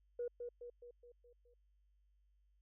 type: tone with echo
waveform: sine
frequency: 482 Hz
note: B4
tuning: 42 cents flat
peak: -37 dBFS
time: 0.19-0.28 s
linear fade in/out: 5 ms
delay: 210 ms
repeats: 6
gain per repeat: -5 dB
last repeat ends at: 1.54 s
effects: tanh soft clip ceiling -33 dBFS + added 50 Hz sine -70 dBFS peak until 2.61 s